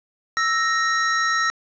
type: tone pair together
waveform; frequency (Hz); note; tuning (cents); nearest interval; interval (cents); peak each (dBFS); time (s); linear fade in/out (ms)
square; 1318.5 / 1864.6; E6 / A#6; 0 / 0; tritone; 600; -22; 0.37-1.5; 0
effects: resampled to 16000 Hz + 8-bit